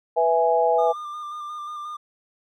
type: chord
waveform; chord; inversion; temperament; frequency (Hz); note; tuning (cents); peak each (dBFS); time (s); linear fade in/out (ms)
sine; E major; second; equal; 493.9 / 659.3 / 830.6; B4 / E5 / G#5; 0 / 0 / 0; -21; 0.16-0.93; 20
type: tone with vibrato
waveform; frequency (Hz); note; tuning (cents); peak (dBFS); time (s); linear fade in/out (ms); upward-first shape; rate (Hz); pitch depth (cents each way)
triangle; 1200; D6; +37; -29; 0.78-1.97; 10; square; 5.6; 21
effects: none